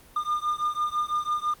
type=beating tone pair; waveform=triangle; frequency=1207 / 1213 Hz; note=D6 / D#6; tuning=+47 / -44 cents; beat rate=6 Hz; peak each=-26 dBFS; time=0.16-1.54 s; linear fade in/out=5 ms; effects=pink hiss -53 dBFS RMS until 1.6 s + Opus 24 kbps